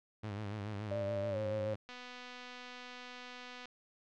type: tone with vibrato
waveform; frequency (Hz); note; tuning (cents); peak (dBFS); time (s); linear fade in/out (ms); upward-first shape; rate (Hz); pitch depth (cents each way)
sawtooth; 103.83; G#2; 0; -35; 0.23-1.76; 10; sine; 7; 79
type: tone with pitch glide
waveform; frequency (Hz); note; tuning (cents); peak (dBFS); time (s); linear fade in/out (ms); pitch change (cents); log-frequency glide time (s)
sine; 591 to 538.8; D5 to C#5; +11 to -49; -35; 0.91-1.74; 5; -160; 1.31-1.37
type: click train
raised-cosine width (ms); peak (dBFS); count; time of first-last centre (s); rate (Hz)
0.2; -31; 439; 1.89-3.656; 248
effects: low-pass 4000 Hz 12 dB/octave